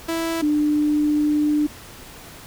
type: tone pair in turn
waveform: sawtooth / sine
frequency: 329.6 / 298.4 Hz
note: E4 / D4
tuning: 0 / +28 cents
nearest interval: major second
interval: 172 cents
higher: first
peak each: -18 / -16 dBFS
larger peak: second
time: 0.08-0.42 / 0.42-1.67 s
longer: second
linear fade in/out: 10 ms
effects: pink hiss -41 dBFS RMS until 2.46 s